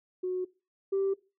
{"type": "tone pair in turn", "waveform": "sine", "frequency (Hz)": [367, 390.1], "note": ["F#4", "G4"], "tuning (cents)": [-14, -8], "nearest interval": "minor second", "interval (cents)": 106, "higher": "second", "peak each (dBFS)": [-28, -24], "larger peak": "second", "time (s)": [[0.23, 0.45], [0.92, 1.14]], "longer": "neither", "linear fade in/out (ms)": 10, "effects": ["noise-tail reverb RT60 0.3 s tail -21 dB re dry", "tanh soft clip ceiling -22 dBFS"]}